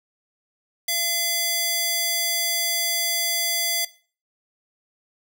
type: tone with high-pass filter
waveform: square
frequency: 680 Hz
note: F5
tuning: 46 cents flat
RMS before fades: -24 dBFS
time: 0.88-3.85 s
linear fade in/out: 5 ms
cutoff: 3000 Hz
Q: 0.54
effects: noise-tail reverb RT60 0.4 s tail -19 dB re dry